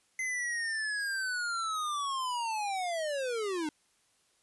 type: linear sweep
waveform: square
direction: down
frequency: 2063 to 294.1 Hz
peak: -32 dBFS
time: 0.19-3.69 s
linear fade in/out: 2 ms
effects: white hiss -70 dBFS RMS until 4.42 s + resampled to 24000 Hz